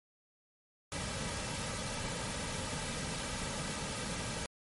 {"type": "noise with comb filter", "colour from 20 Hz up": "pink", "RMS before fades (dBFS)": -38, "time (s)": [0.92, 4.46], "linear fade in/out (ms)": 0, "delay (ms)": 2.8, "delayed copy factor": -0.55, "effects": ["MP3 48 kbps"]}